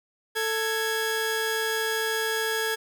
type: tone pair together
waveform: sawtooth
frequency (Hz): 443.3 / 1661.2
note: A4 / G#6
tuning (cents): +13 / 0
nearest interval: octave + major seventh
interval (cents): 2287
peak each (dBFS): -24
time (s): 0.35-2.76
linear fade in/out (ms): 20
effects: none